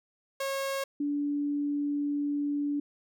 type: tone pair in turn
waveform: sawtooth / sine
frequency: 545 / 289.2 Hz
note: C#5 / D4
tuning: -29 / -27 cents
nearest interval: major seventh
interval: 1098 cents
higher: first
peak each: -26 / -27 dBFS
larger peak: first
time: 0.4-0.84 / 1-2.8 s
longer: second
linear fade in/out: 5 ms
effects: none